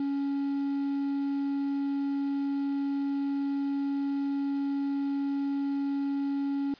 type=tone with quantisation; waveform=triangle; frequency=279.2 Hz; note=C#4; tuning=13 cents sharp; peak=-25 dBFS; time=0-6.74 s; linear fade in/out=2 ms; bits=9; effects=white hiss -54 dBFS RMS until 6.79 s + resampled to 11025 Hz